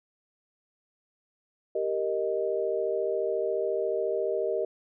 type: chord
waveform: sine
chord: Eb major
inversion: first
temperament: equal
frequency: 392 / 466.2 / 622.3 Hz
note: G4 / Bb4 / Eb5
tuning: 0 / 0 / 0 cents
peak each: -30 dBFS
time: 1.75-4.65 s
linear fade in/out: 5 ms
effects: none